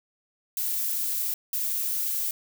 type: noise bursts at uneven times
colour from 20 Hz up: violet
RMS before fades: -28 dBFS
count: 2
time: 0.57-1.34 / 1.53-2.31 s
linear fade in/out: 2 ms
effects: none